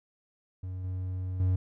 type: tone with level steps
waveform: triangle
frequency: 92.4 Hz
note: F#2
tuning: 2 cents flat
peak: -32 / -29 / -21 dBFS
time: 0.63-1.56 s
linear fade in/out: 5 ms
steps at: 0.84 / 1.4 s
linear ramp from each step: 2 ms
effects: none